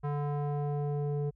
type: tone with low-pass filter sweep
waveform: square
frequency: 145.5 Hz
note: D3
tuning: 16 cents flat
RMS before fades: -32 dBFS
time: 0.03-1.31 s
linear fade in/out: 20 ms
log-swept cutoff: 1100 to 460 Hz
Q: 1.7
effects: added 50 Hz sine -61 dBFS peak until 1.35 s